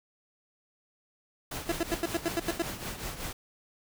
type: noise with tremolo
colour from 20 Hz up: pink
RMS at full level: -35 dBFS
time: 1.51-3.33 s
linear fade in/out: 5 ms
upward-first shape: triangle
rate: 5.3 Hz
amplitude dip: 70%
type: tone bursts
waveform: 30% pulse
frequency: 336.7 Hz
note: E4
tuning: 37 cents sharp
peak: -23 dBFS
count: 9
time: 1.69-2.622 s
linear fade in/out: 2 ms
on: 28 ms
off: 85 ms
effects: none